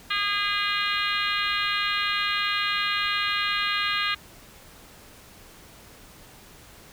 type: harmonic tone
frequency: 408.5 Hz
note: G#4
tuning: 29 cents flat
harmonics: 3 / 4 / 5 / 6 / 7 / 8 / 9 / 10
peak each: -29 / -30 / -31 / -32 / -32 / -33 / -34 / -34 dBFS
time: 0.1-4.15 s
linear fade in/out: 10 ms
effects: pink hiss -49 dBFS RMS until 6.92 s